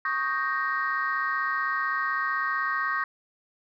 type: chord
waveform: sine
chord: Eb dominant seventh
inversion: third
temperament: equal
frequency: 1108.7 / 1244.5 / 1568 / 1864.7 Hz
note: Db6 / Eb6 / G6 / Bb6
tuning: 0 / 0 / 0 / 0 cents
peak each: -29 / -31 / -30 / -29 dBFS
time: 0.05-3.04 s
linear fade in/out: 2 ms
effects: tanh soft clip ceiling -17 dBFS